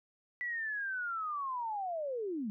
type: linear sweep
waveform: sine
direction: down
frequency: 1975.5 to 196.9 Hz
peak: -34 dBFS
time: 0.41-2.5 s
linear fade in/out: 0 ms
effects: none